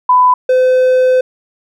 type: tone pair in turn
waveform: sine / triangle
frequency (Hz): 1000 / 511.1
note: B5 / C5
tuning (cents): +21 / -41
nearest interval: octave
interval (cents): 1162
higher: first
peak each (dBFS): -5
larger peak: neither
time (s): 0.09-0.34 / 0.49-1.21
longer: second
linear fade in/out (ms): 5
effects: none